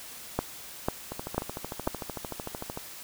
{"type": "two click trains", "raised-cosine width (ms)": 1, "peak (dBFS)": [-11, -20], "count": [4, 23], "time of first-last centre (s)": [[0.39, 1.875], [1.12, 2.774]], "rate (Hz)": [2.02, 13.3], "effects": ["white hiss -44 dBFS RMS until 3.03 s"]}